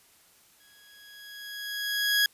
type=tone with exponential growth; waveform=20% pulse; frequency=1661.2 Hz; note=G#6; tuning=in tune; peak=-15 dBFS; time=0.6-2.26 s; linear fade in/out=2 ms; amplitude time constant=360 ms; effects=white hiss -60 dBFS RMS until 2.33 s + resampled to 32000 Hz